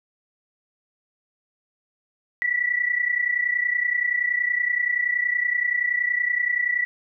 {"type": "tone pair together", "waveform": "sine", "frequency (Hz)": [1944.9, 1975.5], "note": ["B6", "B6"], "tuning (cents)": [-27, 0], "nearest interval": "unison", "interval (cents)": 27, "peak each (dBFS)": [-22, -25], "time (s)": [2.42, 6.85], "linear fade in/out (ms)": 0, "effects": []}